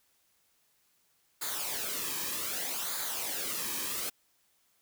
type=noise with flanger; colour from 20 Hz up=white; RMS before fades=-35 dBFS; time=1.41-4.1 s; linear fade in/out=10 ms; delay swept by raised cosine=0.35 to 1.45 ms; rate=0.64 Hz; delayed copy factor=-0.65; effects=white hiss -71 dBFS RMS until 4.81 s